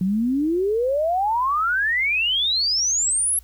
sine exponential sweep, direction up, 178.9 to 11370 Hz, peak -18 dBFS, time 0.01-3.39 s, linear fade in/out 2 ms, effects added 60 Hz sine -45 dBFS peak until 3.43 s + white hiss -57 dBFS RMS until 3.43 s

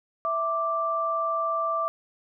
sine tone pair together, 658.2 / 1174.7 Hz, E5 / D6, -3 / 0 cents, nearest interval minor seventh, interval 1003 cents, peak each -29 / -25 dBFS, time 0.25-1.88 s, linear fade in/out 0 ms, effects none

